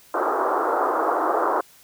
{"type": "band-pass noise", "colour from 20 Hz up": "white", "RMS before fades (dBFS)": -22, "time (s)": [0.14, 1.61], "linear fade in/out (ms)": 5, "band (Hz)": [320, 1300], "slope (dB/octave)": 48, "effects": ["white hiss -52 dBFS RMS until 1.83 s"]}